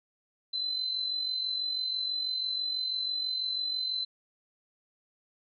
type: tone with amplitude modulation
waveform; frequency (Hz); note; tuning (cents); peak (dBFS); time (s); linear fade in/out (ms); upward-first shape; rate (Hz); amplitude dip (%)
sine; 4049; B7; +42; -27; 0.53-4.05; 10; sine; 46.1; 50
effects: none